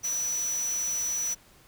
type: tone in noise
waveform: sine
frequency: 5920 Hz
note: F#8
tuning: in tune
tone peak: -27 dBFS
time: 0.03-1.35 s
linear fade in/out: 20 ms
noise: white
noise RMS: -40 dBFS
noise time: 0.03-1.35 s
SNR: +10 dB
effects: pink hiss -57 dBFS RMS until 1.67 s

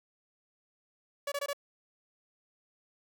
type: tone bursts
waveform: sawtooth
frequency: 569 Hz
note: C#5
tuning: 45 cents sharp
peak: -28 dBFS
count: 4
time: 1.27-1.532 s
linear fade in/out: 5 ms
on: 49 ms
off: 22 ms
effects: none

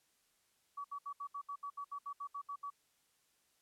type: tone bursts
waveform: sine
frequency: 1138 Hz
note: C#6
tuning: 45 cents sharp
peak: -40 dBFS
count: 14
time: 0.77-2.703 s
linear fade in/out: 10 ms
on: 74 ms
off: 69 ms
effects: white hiss -75 dBFS RMS until 3.61 s + low-pass 12000 Hz 12 dB/octave

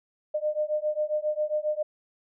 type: beating tone pair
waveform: sine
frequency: 603 / 610.4 Hz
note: D5 / D#5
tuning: +46 / -33 cents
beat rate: 7.4 Hz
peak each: -28 / -28 dBFS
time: 0.34-1.83 s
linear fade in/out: 10 ms
effects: none

